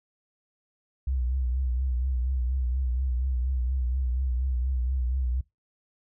sine tone with vibrato, 63.4 Hz, B1, 46 cents sharp, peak -24 dBFS, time 1.07-5.41 s, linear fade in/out 5 ms, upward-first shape triangle, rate 4.2 Hz, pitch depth 95 cents each way, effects noise-tail reverb RT60 0.2 s tail -22 dB re dry

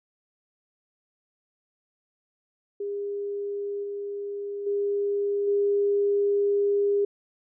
sine tone with level steps, 404.8 Hz, G#4, 44 cents flat, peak -28 / -30 / -23 / -20 dBFS, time 2.8-7.05 s, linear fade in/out 5 ms, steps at 3.83 / 4.66 / 5.47 s, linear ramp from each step 10 ms, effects none

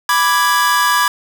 45% pulse chord, G# diminished, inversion first, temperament equal, 987.8 / 1174.7 / 1661.2 Hz, B5 / D6 / G#6, 0 / 0 / 0 cents, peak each -16 dBFS, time 0.09-1.08 s, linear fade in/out 2 ms, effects none

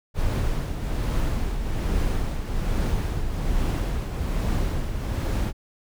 brown noise with tremolo, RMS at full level -22 dBFS, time 0.14-5.53 s, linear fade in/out 50 ms, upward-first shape triangle, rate 1.2 Hz, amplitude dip 55%, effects none

